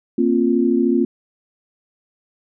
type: chord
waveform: sine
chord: Bb suspended second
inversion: none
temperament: equal with one note detuned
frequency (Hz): 233.1 / 266.5 / 349.2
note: Bb3 / C4 / F4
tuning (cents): 0 / +32 / 0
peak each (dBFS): -18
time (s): 0.18-1.05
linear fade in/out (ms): 5
effects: none